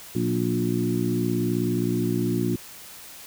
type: harmonic tone with a mistuned harmonic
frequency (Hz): 59.2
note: A#1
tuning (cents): +27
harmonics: 2 / 3 / 4 / 5 / 6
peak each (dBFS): -28 / -28 / -28 / -28 / -28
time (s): 0.15-2.56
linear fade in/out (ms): 5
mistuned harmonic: 3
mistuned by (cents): +34
effects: white hiss -43 dBFS RMS until 3.26 s